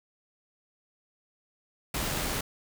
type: noise with amplitude modulation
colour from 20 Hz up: pink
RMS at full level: -30 dBFS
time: 1.94-2.41 s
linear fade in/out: 5 ms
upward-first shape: sine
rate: 82.5 Hz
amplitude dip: 25%
effects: none